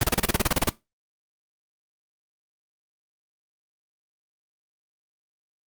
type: noise bursts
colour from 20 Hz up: pink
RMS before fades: -20 dBFS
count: 13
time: 0.01-0.695 s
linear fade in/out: 5 ms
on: 25 ms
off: 30 ms
effects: noise-tail reverb RT60 0.2 s tail -18 dB re dry + Opus 32 kbps